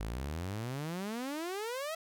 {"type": "exponential sweep", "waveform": "sawtooth", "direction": "up", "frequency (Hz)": [50.4, 663], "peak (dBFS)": -32, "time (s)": [0, 1.95], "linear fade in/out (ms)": 5, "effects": []}